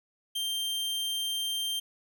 45% pulse tone, 3160 Hz, G7, 13 cents sharp, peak -29 dBFS, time 0.35-1.8 s, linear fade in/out 10 ms, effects none

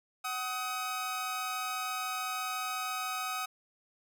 sawtooth tone pair together, 751 / 1263 Hz, F#5 / D#6, +26 / +26 cents, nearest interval major sixth, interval 900 cents, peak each -35 / -31 dBFS, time 0.24-3.46 s, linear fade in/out 10 ms, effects none

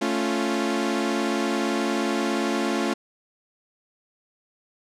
sawtooth chord, A augmented, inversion none, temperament equal, 220 / 277.2 / 349.2 Hz, A3 / C#4 / E#4, 0 / 0 / 0 cents, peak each -23 dBFS, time 0.01-2.94 s, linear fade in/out 10 ms, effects low-pass 8000 Hz 12 dB/octave

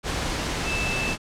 sine tone in noise, 2637 Hz, E7, in tune, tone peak -27 dBFS, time 0.64-1.16 s, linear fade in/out 50 ms, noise pink, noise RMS -27 dBFS, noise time 0.03-1.18 s, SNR -3 dB, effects low-pass 7000 Hz 12 dB/octave

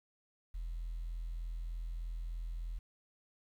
sine tone, 41.64 Hz, E1, 18 cents sharp, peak -36 dBFS, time 0.54-2.79 s, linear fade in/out 10 ms, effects tanh soft clip ceiling -35 dBFS + 11-bit

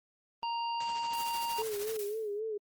harmonic tone, 932.3 Hz, A#5, in tune, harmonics 1 / 3 / 5, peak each -32 / -42 / -46 dBFS, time 0.43-1.62 s, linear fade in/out 0 ms
white noise with tremolo, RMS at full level -40 dBFS, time 0.8-1.97 s, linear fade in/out 5 ms, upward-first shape triangle, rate 13 Hz, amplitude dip 65%
sine tone with vibrato, 425.2 Hz, G#4, 41 cents sharp, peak -33 dBFS, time 1.58-2.58 s, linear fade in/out 10 ms, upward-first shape sine, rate 3.7 Hz, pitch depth 84 cents each way
blue noise with exponential decay, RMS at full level -40 dBFS, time 1.99-2.4 s, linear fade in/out 1 ms, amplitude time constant 89 ms
effects Opus 24 kbps

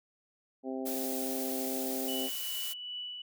harmonic tone, 131.4 Hz, C3, 8 cents sharp, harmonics 2 / 3 / 4 / 5 / 6, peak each -36 / -40 / -42 / -44 / -46 dBFS, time 0.63-2.3 s, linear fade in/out 50 ms
blue noise, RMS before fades -38 dBFS, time 0.85-2.74 s, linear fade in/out 20 ms
sine tone with tremolo, 2960 Hz, F#7, in tune, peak -36 dBFS, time 2.08-3.22 s, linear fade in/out 5 ms, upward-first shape triangle, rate 2.5 Hz, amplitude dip 40%
effects none

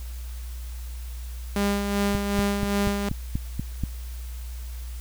sawtooth tone with tremolo, 201.6 Hz, G3, 49 cents sharp, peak -17 dBFS, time 1.56-3.09 s, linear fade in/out 2 ms, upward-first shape sine, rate 2.6 Hz, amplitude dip 45%
click train, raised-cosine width 5 ms, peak -14 dBFS, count 8, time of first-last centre 2.15-3.837 s, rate 4.15 Hz
effects added 60 Hz sine -32 dBFS peak until 5 s + white hiss -48 dBFS RMS until 5 s

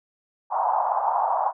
white band-pass noise, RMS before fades -23 dBFS, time 0.5-1.53 s, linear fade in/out 50 ms, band 700 to 1000 Hz, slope 48 dB/octave, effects none

